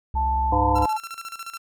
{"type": "tone with vibrato", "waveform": "triangle", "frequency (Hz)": 67.3, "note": "C2", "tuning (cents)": 49, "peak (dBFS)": -22, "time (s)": [0.14, 0.85], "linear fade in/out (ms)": 0, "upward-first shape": "sine", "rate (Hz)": 17, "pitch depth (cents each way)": 85}
{"type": "tone with pitch glide", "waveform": "sine", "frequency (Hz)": [880, 865.4], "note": ["A5", "A5"], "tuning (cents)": [0, -29], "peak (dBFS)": -21, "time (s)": [0.15, 0.98], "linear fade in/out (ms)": 20, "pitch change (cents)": -29, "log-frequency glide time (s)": [0.72, 0.83]}
{"type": "harmonic tone", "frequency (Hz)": 101.5, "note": "G#2", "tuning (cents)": -39, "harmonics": [1, 3, 5, 7, 9, 10], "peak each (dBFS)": [-27, -27, -27, -27, -27, -27], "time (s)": [0.52, 0.86], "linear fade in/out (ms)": 5}
{"type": "tone with tremolo", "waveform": "sawtooth", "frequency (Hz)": 1353, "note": "E6", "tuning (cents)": 45, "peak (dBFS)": -28, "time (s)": [0.75, 1.58], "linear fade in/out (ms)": 10, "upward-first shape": "square", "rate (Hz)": 14, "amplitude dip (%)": 75}
{"effects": []}